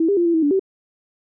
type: tone with pitch steps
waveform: sine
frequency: 326.6 / 401.3 / 345.7 / 337.9 / 321.7 / 288.9 / 384.1 Hz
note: E4 / G4 / F4 / E4 / E4 / D4 / G4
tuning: -16 / +41 / -18 / +43 / -42 / -28 / -35 cents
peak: -14 dBFS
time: 0-0.595 s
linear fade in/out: 5 ms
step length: 85 ms
effects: none